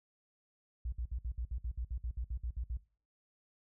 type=tone bursts; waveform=sine; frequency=58.6 Hz; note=A#1; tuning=10 cents sharp; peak=-34 dBFS; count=15; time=0.85-2.771 s; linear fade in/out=5 ms; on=73 ms; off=59 ms; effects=noise-tail reverb RT60 0.4 s tail -19 dB re dry